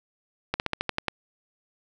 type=slowing click train; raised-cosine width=0.3 ms; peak=-9 dBFS; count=8; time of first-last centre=0.54-1.083 s; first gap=59 ms; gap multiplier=1.09; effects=none